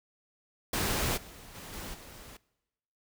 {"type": "noise with level steps", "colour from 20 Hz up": "pink", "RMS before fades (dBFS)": [-30, -50, -45, -41, -49], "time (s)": [0.73, 2.37], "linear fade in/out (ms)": 5, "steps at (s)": [1.16, 1.54, 1.72, 1.93], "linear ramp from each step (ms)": 20, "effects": ["noise-tail reverb RT60 1.0 s tail -22 dB re dry"]}